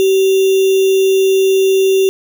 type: tone with sample-and-hold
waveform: sine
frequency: 383.7 Hz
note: G4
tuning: 37 cents flat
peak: -8 dBFS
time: 0-2.09 s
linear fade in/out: 0 ms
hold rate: 3150 Hz
effects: none